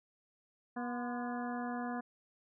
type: harmonic tone with a mistuned harmonic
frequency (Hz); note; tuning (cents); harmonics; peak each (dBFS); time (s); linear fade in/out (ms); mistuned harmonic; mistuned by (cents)
242.4; B3; -32; 1 / 2 / 3 / 4 / 5 / 6 / 7; -38 / -47 / -42 / -47 / -50 / -50 / -49; 0.76-2.01; 10; 4; +88
effects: none